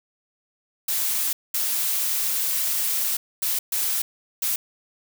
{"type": "noise bursts at uneven times", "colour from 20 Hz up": "blue", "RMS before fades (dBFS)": -24, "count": 5, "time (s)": [[0.88, 1.33], [1.54, 3.17], [3.42, 3.59], [3.72, 4.02], [4.42, 4.56]], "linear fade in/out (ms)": 5, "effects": []}